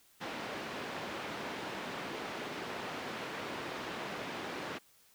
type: band-pass noise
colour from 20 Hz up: pink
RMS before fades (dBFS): -41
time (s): 0.2-4.79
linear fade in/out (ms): 20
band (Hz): 240 to 3100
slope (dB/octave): 12
effects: white hiss -65 dBFS RMS until 5.14 s

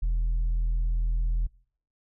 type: tone with tanh clipping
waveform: triangle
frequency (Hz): 41.2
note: E1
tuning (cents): 0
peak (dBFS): -23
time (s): 0.02-1.47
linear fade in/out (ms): 10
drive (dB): 7
effects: noise-tail reverb RT60 0.6 s tail -25 dB re dry

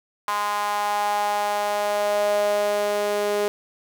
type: tone with high-pass filter sweep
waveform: sawtooth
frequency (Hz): 206.3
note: G#3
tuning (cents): -11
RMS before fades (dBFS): -23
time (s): 0.28-3.48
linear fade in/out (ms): 0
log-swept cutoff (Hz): 1000 to 470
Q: 5.2
effects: none

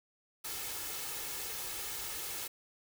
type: noise with comb filter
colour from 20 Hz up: white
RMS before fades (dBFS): -40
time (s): 0.44-2.48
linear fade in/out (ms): 10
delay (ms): 2.3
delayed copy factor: +0.5
effects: none

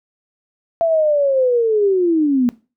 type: linear sweep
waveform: sine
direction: down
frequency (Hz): 675 to 235.5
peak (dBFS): -12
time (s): 0.81-2.49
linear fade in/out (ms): 0
effects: noise-tail reverb RT60 0.3 s tail -19 dB re dry

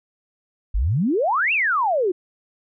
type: exponential two-way sweep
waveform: sine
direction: up then down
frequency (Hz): 42.81 to 2794 to 341.1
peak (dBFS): -17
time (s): 0.74-2.12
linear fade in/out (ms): 10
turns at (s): 1.53
effects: none

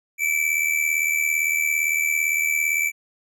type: tone with amplitude modulation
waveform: square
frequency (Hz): 2317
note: D7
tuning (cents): -24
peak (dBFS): -17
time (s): 0.18-2.92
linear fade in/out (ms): 50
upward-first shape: sine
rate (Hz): 77.7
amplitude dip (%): 70
effects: none

